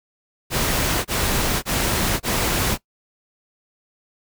pink noise bursts, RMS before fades -21 dBFS, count 4, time 0.5-2.778 s, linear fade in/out 50 ms, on 550 ms, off 26 ms, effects noise-tail reverb RT60 0.1 s tail -20 dB re dry

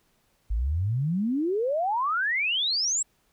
sine exponential sweep, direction up, 49.2 to 7902 Hz, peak -23 dBFS, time 0.5-3.03 s, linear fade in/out 10 ms, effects pink hiss -68 dBFS RMS until 3.32 s

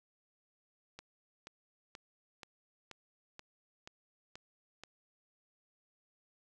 click train, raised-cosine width 0.2 ms, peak -30 dBFS, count 9, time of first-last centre 0.99-4.836 s, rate 2.08 Hz, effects none

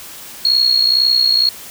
sine tone with amplitude modulation, 4302 Hz, C8, 47 cents sharp, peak -7 dBFS, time 0.45-1.49 s, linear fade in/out 2 ms, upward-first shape sine, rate 62 Hz, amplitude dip 70%, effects white hiss -34 dBFS RMS until 1.7 s

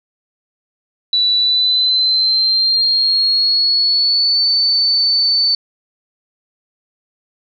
sine tone with pitch glide, 3954 to 4516 Hz, B7 to C#8, +1 to +31 cents, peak -11 dBFS, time 1.13-5.55 s, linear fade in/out 2 ms, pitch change +230 cents, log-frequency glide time 1.38-4.48 s, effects none

